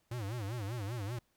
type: tone with vibrato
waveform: square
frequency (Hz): 110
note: A2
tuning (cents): 0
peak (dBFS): -37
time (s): 0.11-1.19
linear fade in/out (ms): 5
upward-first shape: sine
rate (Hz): 5.1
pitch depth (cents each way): 220
effects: pink hiss -75 dBFS RMS until 1.36 s